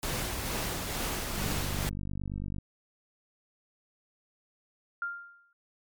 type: noise with tremolo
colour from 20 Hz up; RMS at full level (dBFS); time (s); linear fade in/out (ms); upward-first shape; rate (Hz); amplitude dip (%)
pink; -32; 0.03-1.89; 0; sine; 2.2; 30
type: click train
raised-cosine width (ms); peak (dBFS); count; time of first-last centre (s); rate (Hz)
5; -24; 60; 1.38-2.584; 49
type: tone with exponential decay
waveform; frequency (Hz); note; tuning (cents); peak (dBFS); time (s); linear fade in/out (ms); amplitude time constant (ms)
sine; 1396.9; F6; 0; -28; 5.02-5.53; 2; 110
effects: MP3 96 kbps